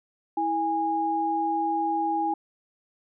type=tone pair together; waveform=sine; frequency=326.2 / 822 Hz; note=E4 / G#5; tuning=-18 / -18 cents; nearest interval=octave + major third; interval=1600 cents; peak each=-29 / -24 dBFS; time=0.37-2.34 s; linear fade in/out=5 ms; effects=none